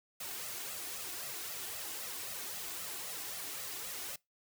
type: noise with flanger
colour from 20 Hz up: white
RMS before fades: -42 dBFS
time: 0.2-4.16 s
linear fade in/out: 5 ms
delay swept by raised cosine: 1.5 to 2.8 ms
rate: 3.8 Hz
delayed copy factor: +0.65
effects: noise-tail reverb RT60 0.2 s tail -24 dB re dry + high-pass 100 Hz 12 dB/octave